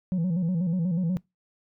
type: tone with vibrato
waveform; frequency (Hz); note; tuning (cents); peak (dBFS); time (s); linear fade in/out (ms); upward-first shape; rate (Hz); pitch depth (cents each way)
sine; 174.61; F3; 0; -20; 0.12-1.17; 0; square; 8.2; 98
effects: noise-tail reverb RT60 0.2 s tail -25 dB re dry + tanh soft clip ceiling -22 dBFS